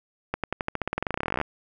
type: accelerating click train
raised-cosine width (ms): 0.5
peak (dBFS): -11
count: 27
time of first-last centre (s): 0.34-1.414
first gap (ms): 97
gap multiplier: 0.92
effects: none